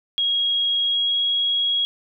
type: tone with pitch glide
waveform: sine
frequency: 3291 to 3310 Hz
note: G#7 to G#7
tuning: -16 to -6 cents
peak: -18 dBFS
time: 0.18-1.85 s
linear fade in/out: 0 ms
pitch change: +10 cents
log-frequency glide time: 0.85-1.19 s
effects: none